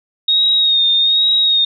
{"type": "tone with vibrato", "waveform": "sine", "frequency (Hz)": 3729, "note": "A#7", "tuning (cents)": 0, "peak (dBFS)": -10, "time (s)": [0.28, 1.65], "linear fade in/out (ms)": 5, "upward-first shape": "sine", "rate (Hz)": 1.2, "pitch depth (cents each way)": 41, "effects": []}